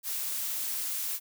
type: noise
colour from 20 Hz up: blue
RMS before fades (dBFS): -33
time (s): 0.03-1.2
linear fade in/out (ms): 50
effects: none